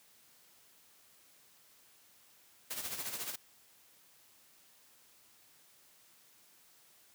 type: noise with tremolo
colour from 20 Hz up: white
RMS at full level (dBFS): -38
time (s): 2.7-3.36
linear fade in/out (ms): 10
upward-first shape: sine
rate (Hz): 14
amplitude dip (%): 60
effects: white hiss -64 dBFS RMS until 7.14 s + high-pass 80 Hz 12 dB/octave